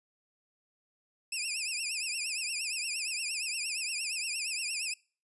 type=tone with vibrato; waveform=15% pulse; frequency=2560 Hz; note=D#7; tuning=49 cents sharp; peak=-25 dBFS; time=1.32-4.94 s; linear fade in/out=5 ms; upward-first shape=triangle; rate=8.6 Hz; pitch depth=160 cents each way; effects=noise-tail reverb RT60 0.4 s tail -26 dB re dry + resampled to 24000 Hz